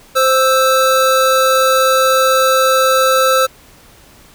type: tone pair together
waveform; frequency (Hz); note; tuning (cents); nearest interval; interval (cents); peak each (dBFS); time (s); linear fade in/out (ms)
square; 523.3 / 1317.2; C5 / E6; 0 / -2; octave + major third; 1598; -13; 0.15-3.47; 20
effects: pink hiss -44 dBFS RMS until 4.34 s